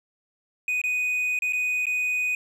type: tone with dropouts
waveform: triangle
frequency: 2489 Hz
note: D#7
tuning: in tune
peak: -21 dBFS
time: 0.68-2.35 s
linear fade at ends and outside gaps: 2 ms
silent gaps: 0.816-0.838 / 1.39-1.421 / 1.525-1.532 / 1.856-1.867 s
effects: none